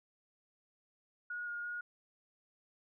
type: tone with pitch steps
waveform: sine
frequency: 1447 / 1426 / 1440 Hz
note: F#6 / F6 / F#6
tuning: -39 / +36 / -47 cents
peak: -38 dBFS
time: 1.3-1.81 s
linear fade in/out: 5 ms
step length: 170 ms
effects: none